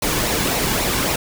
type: noise with flanger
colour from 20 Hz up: pink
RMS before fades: -20 dBFS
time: 0.02-1.16 s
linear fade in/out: 5 ms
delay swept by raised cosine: 0.62 to 1.62 ms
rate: 3.7 Hz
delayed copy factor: -0.5
effects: none